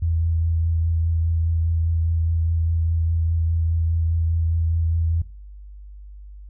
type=tone with vibrato; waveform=sine; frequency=82.41 Hz; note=E2; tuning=in tune; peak=-18 dBFS; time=0.02-5.22 s; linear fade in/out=5 ms; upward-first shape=triangle; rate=4.9 Hz; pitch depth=21 cents each way; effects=noise-tail reverb RT60 0.4 s tail -20 dB re dry + added 50 Hz sine -37 dBFS peak until 6.49 s